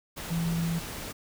sine tone in noise, 167.1 Hz, E3, 24 cents sharp, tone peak -26 dBFS, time 0.3-0.8 s, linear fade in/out 20 ms, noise pink, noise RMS -38 dBFS, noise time 0.16-1.13 s, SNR +9 dB, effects none

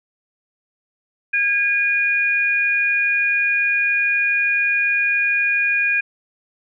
sine tone pair together, 1631.2 / 2444 Hz, G#6 / D#7, -32 / -32 cents, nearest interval perfect fifth, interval 700 cents, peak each -20 / -17 dBFS, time 1.33-6.01 s, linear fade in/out 10 ms, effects none

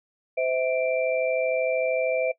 sine tone cluster, 515 / 648 / 2353 Hz, C5 / E5 / D7, -28 / -30 / +3 cents, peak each -25 / -25 / -32 dBFS, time 0.37-2.32 s, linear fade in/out 10 ms, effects noise-tail reverb RT60 0.1 s tail -20 dB re dry

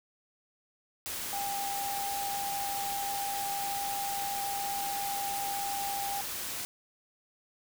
sine tone in noise, 799 Hz, G5, 33 cents sharp, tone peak -33 dBFS, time 1.33-6.21 s, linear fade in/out 0 ms, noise white, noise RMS -37 dBFS, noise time 1.06-6.65 s, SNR +1 dB, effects none

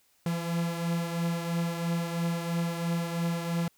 45% pulse beating tone pair, 168.5 / 171.5 Hz, E3 / F3, +38 / -31 cents, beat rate 3 Hz, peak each -29 / -35 dBFS, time 0.26-3.68 s, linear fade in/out 2 ms, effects white hiss -67 dBFS RMS until 3.77 s

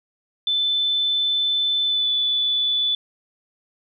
sine tone with pitch glide, 3520 to 3474 Hz, A7 to A7, 0 to -23 cents, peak -18 dBFS, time 0.47-2.95 s, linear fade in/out 2 ms, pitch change -23 cents, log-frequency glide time 1.85-2.1 s, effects none

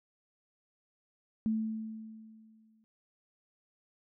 sine tone with exponential decay, 220 Hz, A3, in tune, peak -26 dBFS, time 1.46-2.84 s, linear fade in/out 0 ms, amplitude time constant 300 ms, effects none

